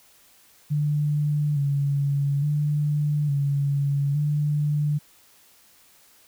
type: tone with vibrato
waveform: sine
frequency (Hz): 144.6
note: D3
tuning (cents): -27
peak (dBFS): -20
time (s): 0.7-4.99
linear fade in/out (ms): 20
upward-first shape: square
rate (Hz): 0.58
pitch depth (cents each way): 42
effects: white hiss -56 dBFS RMS until 6.27 s